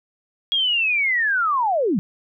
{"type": "linear sweep", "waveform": "sine", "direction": "down", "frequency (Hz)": [3313, 160.6], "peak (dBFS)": -17, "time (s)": [0.52, 1.99], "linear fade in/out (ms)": 0, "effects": []}